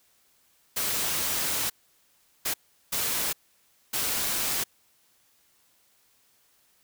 white noise bursts at uneven times, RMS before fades -28 dBFS, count 4, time 0.76-1.7 / 2.45-2.54 / 2.92-3.33 / 3.93-4.64 s, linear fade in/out 10 ms, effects white hiss -65 dBFS RMS until 6.83 s

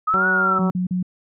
sine linear two-way sweep, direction up then down, 1244.5 to 1480 to 1308 Hz, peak -16 dBFS, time 0.07-0.59 s, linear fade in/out 10 ms, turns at 0.28 s
harmonic tone, 188.1 Hz, F#3, 29 cents sharp, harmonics 1 / 2 / 3 / 4 / 5 / 6 / 7, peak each -26 / -28 / -31 / -32 / -32 / -34 / -29 dBFS, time 0.14-0.7 s, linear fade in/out 0 ms
sine tone bursts, 181.8 Hz, F#3, 30 cents flat, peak -19 dBFS, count 3, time 0.59-1.028 s, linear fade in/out 5 ms, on 120 ms, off 39 ms
effects none

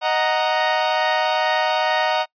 sawtooth chord, D# minor, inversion none, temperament equal, 622.3 / 740 / 932.3 Hz, D#5 / F#5 / A#5, 0 / 0 / 0 cents, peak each -18 dBFS, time 0.01-2.26 s, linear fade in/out 50 ms, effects noise-tail reverb RT60 0.1 s tail -25 dB re dry + resampled to 11025 Hz

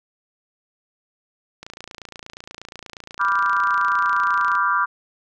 click train, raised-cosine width 0.2 ms, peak -19 dBFS, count 84, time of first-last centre 1.63-4.553 s, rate 28.4 Hz
sine chord, G dominant seventh, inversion first, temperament equal, 987.8 / 1174.7 / 1396.9 / 1568 Hz, B5 / D6 / F6 / G6, 0 / 0 / 0 / 0 cents, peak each -24 / -20 / -22 / -25 dBFS, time 3.19-4.86 s, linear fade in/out 20 ms
effects none

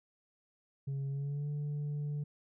sine tone with pitch glide, 137.7 to 146.73 Hz, C#3 to D3, -11 to -1 cents, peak -31 dBFS, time 0.87-2.24 s, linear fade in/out 10 ms, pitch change +110 cents, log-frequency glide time 1.09-1.48 s, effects tanh soft clip ceiling -33 dBFS

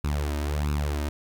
sawtooth tone with flanger, 73.42 Hz, D2, in tune, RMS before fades -27 dBFS, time 0.04-1.09 s, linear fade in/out 0 ms, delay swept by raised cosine 0.76 to 3.26 ms, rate 1.5 Hz, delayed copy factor +0.75, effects none

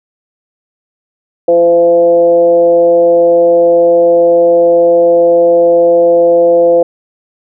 sine tone with frequency modulation, 512 Hz, C5, 38 cents flat, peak -4 dBFS, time 1.48-6.83 s, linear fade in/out 5 ms, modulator 171 Hz, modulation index 0.61, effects none

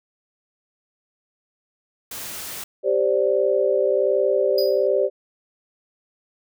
white noise, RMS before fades -33 dBFS, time 2.11-2.64 s, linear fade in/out 5 ms
sine chord, G suspended fourth, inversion none, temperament equal with one note detuned, 392 / 523.3 / 584.6 Hz, G4 / C5 / D5, 0 / 0 / -8 cents, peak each -21 dBFS, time 2.83-5.1 s, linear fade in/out 50 ms
square tone with exponential decay, 4939 Hz, D#8, 14 cents flat, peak -23 dBFS, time 4.58-4.87 s, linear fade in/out 2 ms, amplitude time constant 63 ms
effects none

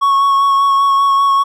triangle tone with vibrato, 1106 Hz, C#6, 4 cents flat, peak -7 dBFS, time 0.01-1.44 s, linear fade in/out 20 ms, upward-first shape sine, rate 5.1 Hz, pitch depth 15 cents each way, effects none

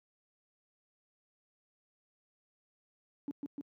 sine tone with echo, 284.5 Hz, C#4, 45 cents sharp, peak -33 dBFS, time 3.28-3.31 s, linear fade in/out 0 ms, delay 150 ms, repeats 2, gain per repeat -2 dB, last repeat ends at 3.61 s, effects tanh soft clip ceiling -31 dBFS + high-pass 150 Hz 12 dB/octave

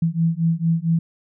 sine beating tone pair, 163.2 / 167.6 Hz, E3 / E3, -17 / +29 cents, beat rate 4.4 Hz, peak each -20 dBFS, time 0.02-0.99 s, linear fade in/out 5 ms, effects none

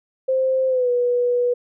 sine tone with pitch glide, 523.3 to 488.3 Hz, C5 to B4, 0 to -20 cents, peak -16 dBFS, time 0.28-1.54 s, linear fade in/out 10 ms, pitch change -120 cents, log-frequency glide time 0.68-0.9 s, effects none

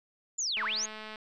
sine linear two-way sweep, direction down then up, 7330 to 932.3 to 6850 Hz, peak -29 dBFS, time 0.38-0.86 s, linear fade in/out 10 ms, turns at 0.64 s
click train, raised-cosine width 0.3 ms, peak -27 dBFS, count 128, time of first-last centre 0.57-1.158 s, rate 216 Hz
effects none

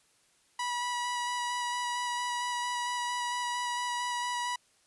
sawtooth tone with vibrato, 974 Hz, B5, 24 cents flat, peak -27 dBFS, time 0.59-4.56 s, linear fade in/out 5 ms, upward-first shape square, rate 4.4 Hz, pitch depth 9 cents each way, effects white hiss -67 dBFS RMS until 4.86 s + resampled to 24000 Hz

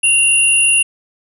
sine tone pair together, 2769 / 9876 Hz, F7 / D#9, -15 / -14 cents, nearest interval octave + minor seventh, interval 2201 cents, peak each -12 dBFS, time 0.03-0.83 s, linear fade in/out 10 ms, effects none

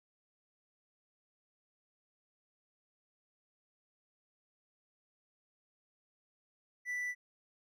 triangle tone, 1975.5 Hz, B6, in tune, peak -33 dBFS, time 6.85-7.15 s, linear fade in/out 50 ms, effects none

